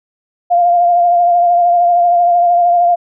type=tone with vibrato; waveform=sine; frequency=698.5 Hz; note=F5; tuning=in tune; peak=-7 dBFS; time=0.5-2.96 s; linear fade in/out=20 ms; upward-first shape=triangle; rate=13 Hz; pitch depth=35 cents each way; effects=none